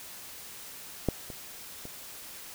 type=clicks; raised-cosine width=2 ms; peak=-11 / -27 / -28 dBFS; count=3; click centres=1.087 / 1.302 / 1.854 s; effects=white hiss -45 dBFS RMS until 2.54 s